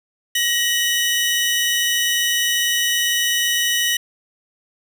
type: tone pair together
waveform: sawtooth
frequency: 1892.7 / 2972 Hz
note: A#6 / F#7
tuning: +26 / +7 cents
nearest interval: minor sixth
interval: 781 cents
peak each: -17 / -16 dBFS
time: 0.35-3.97 s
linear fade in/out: 5 ms
effects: none